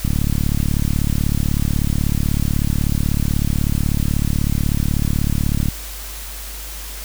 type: click train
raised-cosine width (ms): 5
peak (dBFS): -6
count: 205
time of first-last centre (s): 0.05-5.685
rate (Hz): 36.2
effects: added 50 Hz sine -31 dBFS peak until 7.04 s + white hiss -33 dBFS RMS until 7.04 s